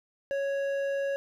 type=tone with hard clipping; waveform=sine; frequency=554.4 Hz; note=C#5; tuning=in tune; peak=-29 dBFS; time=0.31-1.16 s; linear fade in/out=0 ms; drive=8 dB; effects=none